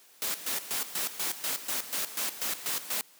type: noise with tremolo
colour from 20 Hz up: white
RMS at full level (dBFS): -31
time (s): 0.22-3.01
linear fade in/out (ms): 0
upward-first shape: square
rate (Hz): 4.1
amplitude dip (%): 75
effects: white hiss -58 dBFS RMS until 3.19 s + high-pass 200 Hz 12 dB/octave